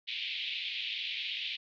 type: band-pass noise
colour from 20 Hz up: white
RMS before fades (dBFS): -37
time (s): 0.07-1.57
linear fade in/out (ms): 20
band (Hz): 2300 to 3800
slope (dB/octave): 48
effects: none